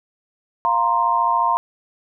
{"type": "chord", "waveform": "sine", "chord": "F suspended fourth", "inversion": "none", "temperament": "equal", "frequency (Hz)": [698.5, 932.3, 1046.5], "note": ["F5", "Bb5", "C6"], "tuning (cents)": [0, 0, 0], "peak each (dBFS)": [-24, -18, -19], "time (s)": [0.65, 1.57], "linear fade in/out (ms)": 0, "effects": []}